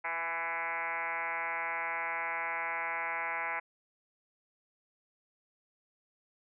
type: tone with frequency modulation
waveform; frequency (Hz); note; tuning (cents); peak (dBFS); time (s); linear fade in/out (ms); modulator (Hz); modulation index
sine; 1504; F#6; +28; -32; 0.04-3.6; 10; 168; 4.7
effects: none